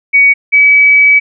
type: tone pair in turn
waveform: sine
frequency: 2250 / 2283 Hz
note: C#7 / D7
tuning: +25 / -50 cents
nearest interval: unison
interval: 25 cents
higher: second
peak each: -3 dBFS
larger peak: neither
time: 0.13-0.34 / 0.52-1.2 s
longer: second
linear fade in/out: 20 ms
effects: none